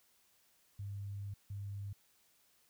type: tone bursts at uneven times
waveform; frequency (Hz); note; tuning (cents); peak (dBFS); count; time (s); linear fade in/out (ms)
sine; 100.1; G2; +37; -40; 2; 0.79-1.34 / 1.5-1.93; 5
effects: white hiss -71 dBFS RMS until 2.69 s